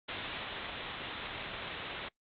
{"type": "low-pass noise", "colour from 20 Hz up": "white", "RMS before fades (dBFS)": -41, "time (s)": [0.08, 2.09], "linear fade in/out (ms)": 10, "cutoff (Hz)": 3800, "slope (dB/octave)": 96, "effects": ["noise-tail reverb RT60 0.1 s tail -23 dB re dry", "Opus 48 kbps"]}